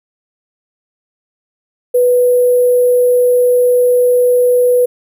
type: tone with sample-and-hold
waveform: sine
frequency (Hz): 493.9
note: B4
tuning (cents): 0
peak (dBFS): -7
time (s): 1.94-4.86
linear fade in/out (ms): 10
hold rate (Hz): 11025
effects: none